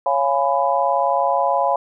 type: chord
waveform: sine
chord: C# dominant seventh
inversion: none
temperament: just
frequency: 554.4 / 693 / 831.5 / 997.9 Hz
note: C#5 / E#5 / G#5 / B5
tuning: 0 / -14 / +2 / +18 cents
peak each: -21 dBFS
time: 0.06-1.76 s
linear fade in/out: 2 ms
effects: none

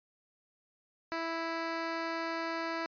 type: tone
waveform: 10% pulse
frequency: 329.6 Hz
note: E4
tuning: in tune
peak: -25 dBFS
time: 1.12-2.86 s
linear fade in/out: 0 ms
effects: resampled to 11025 Hz

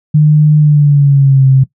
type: tone with pitch glide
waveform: sine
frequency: 151.4 to 133.33 Hz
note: D#3 to C3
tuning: -47 to +33 cents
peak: -3 dBFS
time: 0.14-1.64 s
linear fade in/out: 10 ms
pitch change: -220 cents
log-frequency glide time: 0.59-1.46 s
effects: noise-tail reverb RT60 0.1 s tail -17 dB re dry

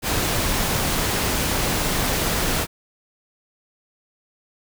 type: noise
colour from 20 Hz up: pink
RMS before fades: -22 dBFS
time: 0.02-2.67 s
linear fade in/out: 50 ms
effects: none

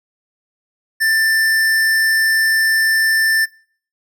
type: tone with hard clipping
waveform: sine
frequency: 1777 Hz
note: A6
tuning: 17 cents sharp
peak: -14 dBFS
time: 1-3.46 s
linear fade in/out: 20 ms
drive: 18 dB
effects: noise-tail reverb RT60 0.5 s tail -23 dB re dry

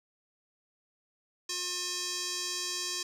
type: tone with band-pass filter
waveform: square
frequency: 358.3 Hz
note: F4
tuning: 44 cents sharp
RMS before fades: -35 dBFS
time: 1.49-3.03 s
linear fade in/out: 5 ms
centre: 5700 Hz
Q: 2.2
effects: none

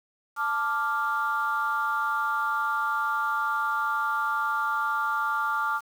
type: chord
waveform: sine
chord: D minor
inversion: second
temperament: equal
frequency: 880 / 1174.7 / 1396.9 Hz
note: A5 / D6 / F6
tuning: 0 / 0 / 0 cents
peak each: -30 / -27 / -27 dBFS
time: 0.36-5.81 s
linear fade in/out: 50 ms
effects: tanh soft clip ceiling -17 dBFS + 8-bit

